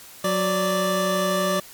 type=tone pair together; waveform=25% pulse; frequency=184.3 / 585.1 Hz; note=F#3 / D5; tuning=-7 / -7 cents; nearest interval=octave + minor sixth; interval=2000 cents; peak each=-21 / -18 dBFS; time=0.24-1.6 s; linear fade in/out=5 ms; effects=white hiss -44 dBFS RMS until 1.73 s + MP3 96 kbps